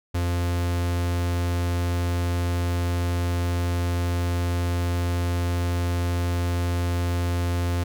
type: tone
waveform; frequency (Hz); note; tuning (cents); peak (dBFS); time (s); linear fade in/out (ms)
45% pulse; 87.31; F2; 0; -22; 0.14-7.84; 10
effects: none